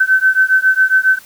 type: beating tone pair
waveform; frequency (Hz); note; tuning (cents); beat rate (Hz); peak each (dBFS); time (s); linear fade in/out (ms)
sine; 1527 / 1534.3; G6 / G6; -46 / -38; 7.3; -12; 0-1.19; 10
effects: white hiss -42 dBFS RMS until 1.25 s